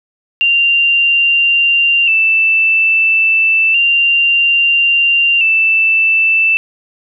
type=tone with vibrato; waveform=sine; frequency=2714 Hz; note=E7; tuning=50 cents sharp; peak=-8 dBFS; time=0.41-6.57 s; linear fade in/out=0 ms; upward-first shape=square; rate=0.3 Hz; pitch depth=41 cents each way; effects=none